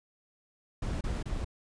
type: noise bursts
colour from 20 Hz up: brown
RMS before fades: -33 dBFS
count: 3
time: 0.82-1.446 s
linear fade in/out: 5 ms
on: 190 ms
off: 28 ms
effects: resampled to 22050 Hz